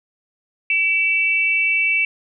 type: tone pair together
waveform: sine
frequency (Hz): 2300 / 2675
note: D7 / E7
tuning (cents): -37 / +25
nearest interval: minor third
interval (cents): 262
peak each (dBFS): -18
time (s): 0.7-2.05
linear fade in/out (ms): 2
effects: none